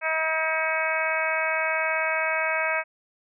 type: harmonic tone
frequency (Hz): 318.9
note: D#4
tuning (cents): +43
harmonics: 2 / 3 / 4 / 5 / 6 / 7 / 8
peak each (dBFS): -29 / -32 / -32 / -29 / -34 / -28 / -32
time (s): 0.01-2.84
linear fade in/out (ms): 50
effects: none